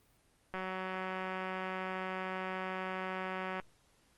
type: click train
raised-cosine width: 0.5 ms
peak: -24 dBFS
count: 573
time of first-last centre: 0.54-3.599 s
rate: 187 Hz
effects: pink hiss -69 dBFS RMS until 4.17 s + Opus 32 kbps